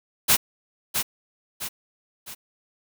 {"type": "noise with echo", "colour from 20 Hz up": "white", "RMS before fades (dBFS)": -17, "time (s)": [0.28, 0.37], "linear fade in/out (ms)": 20, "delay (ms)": 660, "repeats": 3, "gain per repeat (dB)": -7, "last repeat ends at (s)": 2.35, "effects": []}